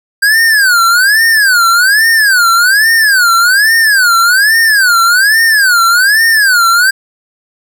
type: tone with vibrato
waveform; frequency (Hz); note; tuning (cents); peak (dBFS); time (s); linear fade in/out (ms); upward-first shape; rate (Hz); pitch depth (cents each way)
square; 1576; G6; +9; -6; 0.22-6.91; 10; sine; 1.2; 260
effects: none